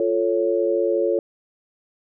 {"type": "chord", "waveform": "sine", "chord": "F augmented", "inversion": "none", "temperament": "equal", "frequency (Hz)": [349.2, 440, 554.4], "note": ["F4", "A4", "C#5"], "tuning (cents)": [0, 0, 0], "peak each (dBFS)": -22, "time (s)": [0, 1.19], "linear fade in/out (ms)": 2, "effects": []}